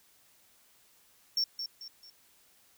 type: tone with echo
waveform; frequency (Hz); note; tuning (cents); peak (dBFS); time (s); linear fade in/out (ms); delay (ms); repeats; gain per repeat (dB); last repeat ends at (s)
triangle; 5460; F8; -40; -25; 1.37-1.44; 2; 220; 3; -8; 2.1
effects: white hiss -64 dBFS RMS until 2.77 s